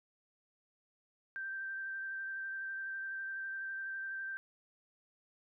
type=tone with vibrato; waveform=sine; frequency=1568 Hz; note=G6; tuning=in tune; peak=-38 dBFS; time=1.36-4.37 s; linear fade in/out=0 ms; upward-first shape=square; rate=12 Hz; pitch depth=11 cents each way; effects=none